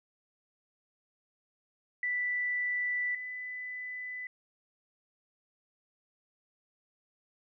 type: tone pair in turn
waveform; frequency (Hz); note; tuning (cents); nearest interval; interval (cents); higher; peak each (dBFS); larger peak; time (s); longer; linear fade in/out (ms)
sine; 1975.5 / 1998.5; B6 / B6; 0 / +20; unison; 20; second; -29 / -37; first; 2.03-3.15 / 3.15-4.27; neither; 2
effects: none